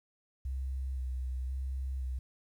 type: tone with vibrato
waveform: sine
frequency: 64.9 Hz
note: C2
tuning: 13 cents flat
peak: -32 dBFS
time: 0.45-2.19 s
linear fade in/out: 5 ms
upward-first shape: square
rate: 0.96 Hz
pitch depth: 27 cents each way
effects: tanh soft clip ceiling -28 dBFS + 11-bit